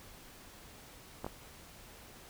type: clicks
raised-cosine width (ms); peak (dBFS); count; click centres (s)
1; -24; 2; 1.245 / 1.265
effects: pink hiss -54 dBFS RMS until 2.29 s